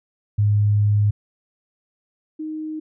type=tone pair in turn; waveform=sine; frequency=103.83 / 311.1 Hz; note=G#2 / D#4; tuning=0 / 0 cents; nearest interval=octave + perfect fifth; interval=1900 cents; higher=second; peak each=-14 / -26 dBFS; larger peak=first; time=0.38-1.11 / 2.39-2.8 s; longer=first; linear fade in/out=10 ms; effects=none